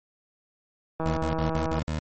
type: click train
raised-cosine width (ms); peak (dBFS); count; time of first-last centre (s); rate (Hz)
1; -16; 128; 1-1.789; 161
type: tone bursts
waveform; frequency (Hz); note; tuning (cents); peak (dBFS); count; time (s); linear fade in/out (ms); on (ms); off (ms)
20% pulse; 77.78; D#2; 0; -22; 6; 1.06-1.99; 0; 110; 54
effects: MP3 32 kbps